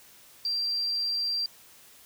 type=tone; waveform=sine; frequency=4721 Hz; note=D8; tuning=8 cents sharp; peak=-26 dBFS; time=0.45-1.46 s; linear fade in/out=2 ms; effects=white hiss -54 dBFS RMS until 2.05 s